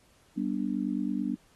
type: chord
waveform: sine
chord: G major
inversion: none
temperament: just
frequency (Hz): 196 / 245 / 294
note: G3 / B3 / D4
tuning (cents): 0 / -14 / +2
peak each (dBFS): -32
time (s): 0.36-1.36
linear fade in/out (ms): 20
effects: pink hiss -64 dBFS RMS until 1.55 s + AAC 32 kbps